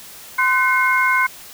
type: tone cluster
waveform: sine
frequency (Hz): 1033 / 1509 / 2150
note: C6 / F#6 / C7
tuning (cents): -22 / +34 / +47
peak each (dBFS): -18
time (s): 0.38-1.27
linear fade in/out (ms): 10
effects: white hiss -39 dBFS RMS until 1.53 s